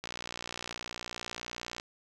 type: click train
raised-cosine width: 0.2 ms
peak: -20 dBFS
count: 106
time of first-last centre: 0.04-1.799 s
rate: 59.7 Hz
effects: none